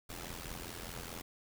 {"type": "noise with amplitude modulation", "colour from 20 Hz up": "pink", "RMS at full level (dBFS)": -41, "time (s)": [0.09, 1.22], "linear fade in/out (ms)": 10, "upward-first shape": "sine", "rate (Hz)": 85, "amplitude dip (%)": 80, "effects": []}